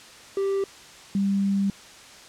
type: tone pair in turn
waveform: triangle / sine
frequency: 392 / 197.53 Hz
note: G4 / G3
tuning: 0 / +13 cents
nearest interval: octave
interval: 1187 cents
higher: first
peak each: -20 dBFS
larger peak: neither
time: 0.37-0.64 / 1.15-1.7 s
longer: second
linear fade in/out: 2 ms
effects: white hiss -46 dBFS RMS until 2.28 s + low-pass 7000 Hz 12 dB/octave